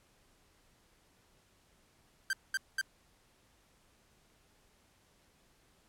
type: tone bursts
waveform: 45% pulse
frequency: 1568 Hz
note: G6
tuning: in tune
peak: -30 dBFS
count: 3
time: 2.3-2.813 s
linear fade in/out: 2 ms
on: 31 ms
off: 210 ms
effects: pink hiss -68 dBFS RMS until 5.88 s + low-pass 12000 Hz 12 dB/octave